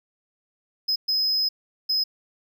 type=tone bursts at uneven times; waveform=triangle; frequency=5080 Hz; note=D#8; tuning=35 cents sharp; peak=-19 dBFS; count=3; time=0.88-0.96 / 1.08-1.49 / 1.89-2.04 s; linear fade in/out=10 ms; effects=none